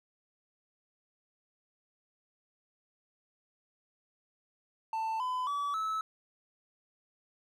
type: tone with pitch steps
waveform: triangle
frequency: 889 / 1009.5 / 1146.3 / 1301.6 Hz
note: A5 / B5 / D6 / E6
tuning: +18 / +38 / -42 / -22 cents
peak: -29 dBFS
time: 4.93-6.01 s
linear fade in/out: 2 ms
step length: 270 ms
effects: none